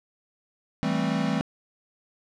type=chord; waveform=square; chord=A minor seventh; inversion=second; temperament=equal; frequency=164.81 / 196 / 220 / 261.6 Hz; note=E3 / G3 / A3 / C4; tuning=0 / 0 / 0 / 0 cents; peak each=-30 dBFS; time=0.83-1.41 s; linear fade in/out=0 ms; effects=low-pass 5000 Hz 12 dB/octave